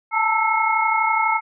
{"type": "tone cluster", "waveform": "sine", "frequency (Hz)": [875, 907, 1316, 2169], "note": ["A5", "A#5", "E6", "C#7"], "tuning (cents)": [-10, -48, -3, -38], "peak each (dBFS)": -22, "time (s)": [0.11, 1.41], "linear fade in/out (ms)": 50, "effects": []}